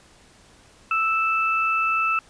sine tone pair together, 1318.5 / 2637 Hz, E6 / E7, 0 / 0 cents, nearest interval octave, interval 1200 cents, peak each -21 / -23 dBFS, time 0.91-2.19 s, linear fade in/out 2 ms, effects pink hiss -53 dBFS RMS until 2.29 s + resampled to 22050 Hz

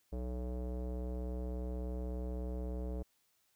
square tone with low-pass filter, 61.74 Hz, B1, in tune, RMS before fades -39 dBFS, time 0.12-3.03 s, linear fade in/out 10 ms, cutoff 530 Hz, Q 2.3, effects white hiss -75 dBFS RMS until 3.55 s

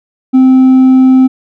sine tone with hard clipping, 260 Hz, C4, 11 cents flat, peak -3 dBFS, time 0.33-1.28 s, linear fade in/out 20 ms, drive 2 dB, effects none

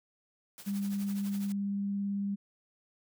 white noise with tremolo, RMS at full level -46 dBFS, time 0.58-1.52 s, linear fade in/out 0 ms, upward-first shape triangle, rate 12 Hz, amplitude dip 80%
sine tone with vibrato, 200 Hz, G3, 35 cents sharp, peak -30 dBFS, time 0.66-2.36 s, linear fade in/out 20 ms, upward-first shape triangle, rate 18 Hz, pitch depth 9 cents each way
effects none

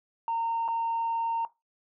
sine tone with dropouts, 918 Hz, A#5, 27 cents flat, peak -25 dBFS, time 0.28-1.45 s, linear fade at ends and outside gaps 1 ms, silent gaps 0.68-0.685 s, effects noise-tail reverb RT60 0.2 s tail -17 dB re dry + tanh soft clip ceiling -23 dBFS

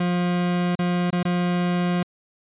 40% pulse tone with dropouts, 177 Hz, F3, 23 cents sharp, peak -19 dBFS, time 0-2.03 s, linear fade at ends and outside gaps 5 ms, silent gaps 0.754-0.79 / 1.105-1.127 / 1.23-1.251 s, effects resampled to 8000 Hz

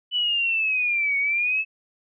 sine linear two-way sweep, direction down then up, 2988 to 2217 to 2625 Hz, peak -20 dBFS, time 0.11-1.65 s, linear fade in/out 50 ms, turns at 1.18 s, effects none

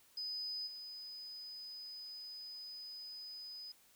sine tone with level steps, 5000 Hz, D#8, 8 cents sharp, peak -39 / -46 dBFS, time 0.17-3.72 s, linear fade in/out 5 ms, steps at 0.66 s, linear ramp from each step 20 ms, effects white hiss -67 dBFS RMS until 3.95 s

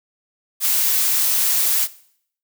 blue noise, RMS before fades -18 dBFS, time 0.6-1.88 s, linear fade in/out 50 ms, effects noise-tail reverb RT60 0.6 s tail -18 dB re dry

